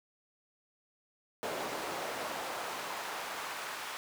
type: noise with high-pass filter sweep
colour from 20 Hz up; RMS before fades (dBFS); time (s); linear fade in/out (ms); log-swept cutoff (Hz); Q
brown; -39; 1.43-3.97; 0; 500 to 1200; 0.99
effects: none